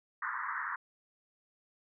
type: band-pass noise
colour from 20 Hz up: pink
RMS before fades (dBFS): -37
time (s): 0.22-0.76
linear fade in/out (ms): 5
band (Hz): 960 to 1900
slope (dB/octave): 96
effects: none